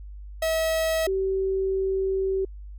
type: tone pair in turn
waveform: 45% pulse / sine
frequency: 644 / 383.9 Hz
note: E5 / G4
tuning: -41 / -36 cents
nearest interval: major sixth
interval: 895 cents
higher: first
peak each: -22 dBFS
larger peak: neither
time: 0.42-1.07 / 1.07-2.45 s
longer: second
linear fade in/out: 5 ms
effects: added 50 Hz sine -37 dBFS peak until 2.78 s